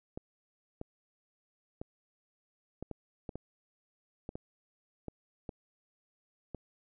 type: clicks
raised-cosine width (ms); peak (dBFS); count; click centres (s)
2; -26; 12; 0.175 / 0.814 / 1.815 / 2.826 / 2.913 / 3.292 / 3.356 / 4.291 / 4.355 / 5.083 / 5.492 / 6.547
effects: none